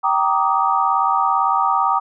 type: chord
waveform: sine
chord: Eb major seventh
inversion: first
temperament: just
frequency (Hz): 777.8 / 933.4 / 1166.7 / 1244.5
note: G5 / Bb5 / D6 / Eb6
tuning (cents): -14 / +2 / -12 / 0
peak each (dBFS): -20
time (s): 0.03-2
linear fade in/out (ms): 20
effects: none